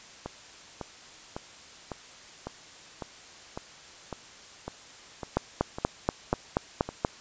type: two click trains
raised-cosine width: 1 ms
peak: -20 / -9 dBFS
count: 13 / 8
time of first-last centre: 0.26-6.89 / 5.37-7.049 s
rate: 1.81 / 4.17 Hz
effects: white hiss -49 dBFS RMS until 7.2 s + resampled to 16000 Hz